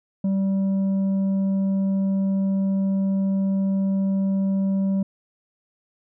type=tone with tanh clipping; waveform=sine; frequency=193.9 Hz; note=G3; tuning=19 cents flat; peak=-20 dBFS; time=0.24-5.03 s; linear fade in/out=5 ms; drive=5 dB; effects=none